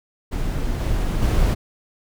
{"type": "noise with level steps", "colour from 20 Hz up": "brown", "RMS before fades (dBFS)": [-23, -21, -17], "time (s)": [0.31, 1.55], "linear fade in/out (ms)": 20, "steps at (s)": [0.8, 1.22], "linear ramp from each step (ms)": 5, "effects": []}